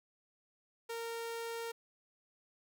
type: tone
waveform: sawtooth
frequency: 461.5 Hz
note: A#4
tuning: 17 cents flat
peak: -35 dBFS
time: 0.89-1.72 s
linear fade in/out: 10 ms
effects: none